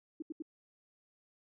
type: tone bursts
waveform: sine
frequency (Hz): 315.9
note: D#4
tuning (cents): +26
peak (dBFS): -37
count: 3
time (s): 0.2-0.423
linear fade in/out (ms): 5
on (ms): 23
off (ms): 77
effects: none